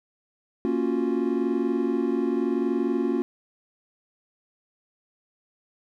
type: chord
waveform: triangle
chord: Gb major seventh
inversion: first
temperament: equal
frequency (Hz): 233.1 / 277.2 / 349.2 / 370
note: Bb3 / Db4 / F4 / Gb4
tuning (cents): 0 / 0 / 0 / 0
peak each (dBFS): -26 / -25 / -25 / -28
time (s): 0.65-3.22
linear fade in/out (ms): 0
effects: none